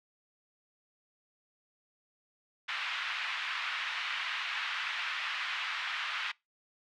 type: band-pass noise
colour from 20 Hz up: white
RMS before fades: -36 dBFS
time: 2.68-6.32 s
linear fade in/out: 10 ms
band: 1100 to 3100 Hz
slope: 24 dB/octave
effects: noise-tail reverb RT60 0.2 s tail -23 dB re dry